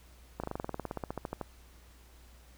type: slowing click train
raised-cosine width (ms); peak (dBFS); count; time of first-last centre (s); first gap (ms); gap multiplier
1; -21; 19; 0.4-1.413; 36; 1.05
effects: added 60 Hz sine -55 dBFS peak until 2.57 s + pink hiss -61 dBFS RMS until 2.57 s